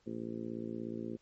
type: harmonic tone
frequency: 56.8 Hz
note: A#1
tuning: 44 cents flat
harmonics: 2 / 3 / 4 / 5 / 6 / 7 / 8 / 9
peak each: -50 / -50 / -41 / -47 / -43 / -46 / -55 / -51 dBFS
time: 0.06-1.17 s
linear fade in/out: 10 ms
effects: pink hiss -72 dBFS RMS until 1.21 s + MP3 32 kbps